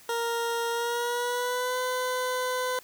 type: tone with pitch glide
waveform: 20% pulse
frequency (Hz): 466.2 to 505.5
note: A#4 to B4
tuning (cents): 0 to +40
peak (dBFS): -22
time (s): 0.09-2.79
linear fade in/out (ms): 2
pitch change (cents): +140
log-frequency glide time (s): 0.7-1.79
effects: white hiss -53 dBFS RMS until 2.83 s